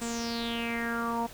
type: tone with low-pass filter sweep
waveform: sawtooth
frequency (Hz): 233.1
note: A#3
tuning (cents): 0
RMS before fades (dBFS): -32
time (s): 0.01-1.27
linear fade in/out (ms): 10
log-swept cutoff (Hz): 8200 to 830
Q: 6.4
effects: pink hiss -47 dBFS RMS until 1.33 s